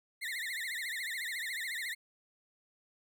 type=tone with vibrato; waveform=35% pulse; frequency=1953 Hz; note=B6; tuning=20 cents flat; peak=-34 dBFS; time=0.21-1.95 s; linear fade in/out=20 ms; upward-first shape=triangle; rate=14 Hz; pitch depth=200 cents each way; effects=none